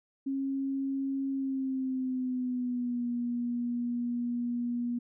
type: tone with pitch glide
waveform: sine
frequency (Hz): 271.5 to 240.5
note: C#4 to B3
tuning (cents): -36 to -46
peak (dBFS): -29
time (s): 0.26-4.99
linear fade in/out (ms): 10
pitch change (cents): -210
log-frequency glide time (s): 1.31-3.07
effects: none